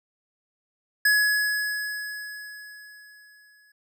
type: tone with exponential decay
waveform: square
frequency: 1687 Hz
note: G#6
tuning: 27 cents sharp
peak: -17 dBFS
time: 1.05-3.72 s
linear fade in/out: 5 ms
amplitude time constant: 580 ms
effects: none